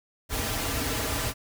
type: noise with comb filter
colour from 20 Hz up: pink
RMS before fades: -29 dBFS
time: 0.29-1.34 s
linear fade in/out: 50 ms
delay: 5.5 ms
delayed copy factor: -0.75
effects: none